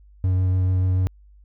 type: tone with vibrato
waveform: triangle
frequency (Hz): 92.5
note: F#2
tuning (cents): 0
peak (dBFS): -15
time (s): 0.24-1.07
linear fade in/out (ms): 0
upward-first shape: triangle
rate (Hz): 6.9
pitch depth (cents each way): 14
effects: added 50 Hz sine -47 dBFS peak until 1.44 s